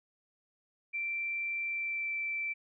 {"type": "tone with pitch glide", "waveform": "sine", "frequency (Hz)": [2349, 2333], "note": ["D7", "D7"], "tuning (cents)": [0, -12], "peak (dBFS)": -32, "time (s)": [0.93, 2.54], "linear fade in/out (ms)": 20, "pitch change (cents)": -12, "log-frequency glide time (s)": [1.65, 2.13], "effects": []}